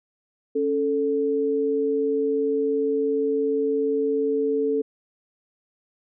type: tone pair together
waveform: sine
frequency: 277.2 / 440 Hz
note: C#4 / A4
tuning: 0 / 0 cents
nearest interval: minor sixth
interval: 800 cents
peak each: -26 / -21 dBFS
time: 0.55-4.82 s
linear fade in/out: 10 ms
effects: none